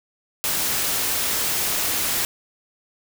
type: noise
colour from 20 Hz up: white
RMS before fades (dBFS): -23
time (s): 0.44-2.25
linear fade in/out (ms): 0
effects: none